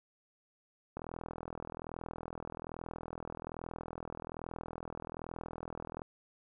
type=click train; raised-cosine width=1 ms; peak=-27 dBFS; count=209; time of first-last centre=0.97-6.019 s; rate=41.2 Hz; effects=none